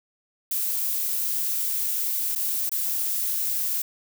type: noise with dropouts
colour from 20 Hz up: violet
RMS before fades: -26 dBFS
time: 0.51-3.82 s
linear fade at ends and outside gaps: 5 ms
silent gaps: 2.352-2.358 / 2.694-2.716 s
effects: none